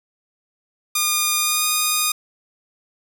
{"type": "tone with pitch glide", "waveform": "5% pulse", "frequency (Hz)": [1215, 1231.2], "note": ["D#6", "D#6"], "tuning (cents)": [-42, -19], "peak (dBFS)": -6, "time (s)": [0.95, 2.12], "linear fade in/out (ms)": 5, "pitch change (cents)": 23, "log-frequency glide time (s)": [1.38, 1.66], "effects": []}